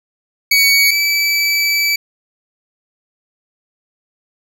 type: tone pair in turn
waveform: 25% pulse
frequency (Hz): 2249 / 2306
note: C#7 / D7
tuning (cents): +24 / -32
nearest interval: unison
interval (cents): 44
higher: second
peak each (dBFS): -5 / -9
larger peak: first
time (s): 0.51-0.91 / 0.91-1.96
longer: second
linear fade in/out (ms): 5
effects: none